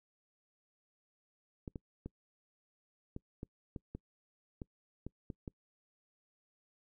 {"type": "clicks", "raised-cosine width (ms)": 3, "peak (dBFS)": -29, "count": 11, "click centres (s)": [1.678, 1.758, 2.06, 3.164, 3.431, 3.762, 3.95, 4.618, 5.066, 5.302, 5.478], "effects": ["noise-tail reverb RT60 0.1 s tail -26 dB re dry"]}